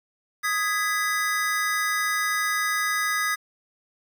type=chord; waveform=square; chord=G# minor; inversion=second; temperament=just; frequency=1245.9 / 1661.2 / 1993.5 Hz; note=D#6 / G#6 / B6; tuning=+2 / 0 / +16 cents; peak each=-28 dBFS; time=0.43-3.36 s; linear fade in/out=20 ms; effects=9-bit